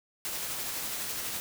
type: noise with tremolo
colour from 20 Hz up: white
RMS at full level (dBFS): -34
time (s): 0.25-1.4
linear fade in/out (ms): 0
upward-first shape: sine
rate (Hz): 12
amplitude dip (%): 25
effects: none